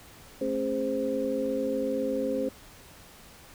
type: tone cluster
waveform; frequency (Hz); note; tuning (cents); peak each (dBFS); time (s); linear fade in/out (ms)
sine; 220.4 / 272 / 412.8 / 521; A3 / C#4 / G#4 / C5; +3 / -33 / -10 / -7; -36 / -31 / -34 / -29; 0.41-2.49; 5
effects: pink hiss -51 dBFS RMS until 3.54 s